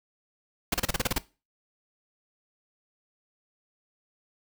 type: noise bursts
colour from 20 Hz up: pink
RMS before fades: -25 dBFS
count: 9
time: 0.72-1.183 s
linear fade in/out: 5 ms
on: 23 ms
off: 32 ms
effects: noise-tail reverb RT60 0.3 s tail -19 dB re dry